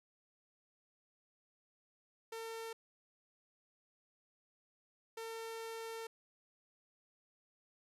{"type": "tone bursts at uneven times", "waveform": "sawtooth", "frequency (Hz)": 452.4, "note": "A4", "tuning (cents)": 48, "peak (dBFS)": -39, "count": 2, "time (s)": [[2.32, 2.73], [5.17, 6.07]], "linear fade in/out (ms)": 5, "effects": ["resampled to 32000 Hz"]}